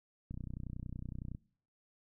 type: click train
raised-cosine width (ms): 5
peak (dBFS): -30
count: 33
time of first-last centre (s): 0.31-1.349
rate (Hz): 30.8
effects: noise-tail reverb RT60 0.5 s tail -22 dB re dry